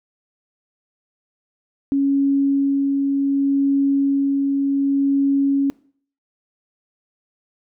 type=tone with tremolo; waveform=sine; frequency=277.2 Hz; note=C#4; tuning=in tune; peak=-14 dBFS; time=1.92-5.7 s; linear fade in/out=0 ms; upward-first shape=sine; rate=0.67 Hz; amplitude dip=25%; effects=noise-tail reverb RT60 0.5 s tail -22 dB re dry